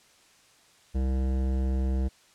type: tone with hard clipping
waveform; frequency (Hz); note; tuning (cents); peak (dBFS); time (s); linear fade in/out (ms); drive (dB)
sine; 65.41; C2; 0; -26; 0.94-2.09; 20; 15
effects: white hiss -59 dBFS RMS until 2.34 s + low-pass 8000 Hz 12 dB/octave